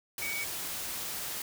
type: tone in noise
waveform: sine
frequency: 2256 Hz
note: C#7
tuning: 30 cents sharp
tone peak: -34 dBFS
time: 0.22-0.44 s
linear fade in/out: 2 ms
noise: white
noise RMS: -37 dBFS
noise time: 0.18-1.42 s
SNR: 0 dB
effects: none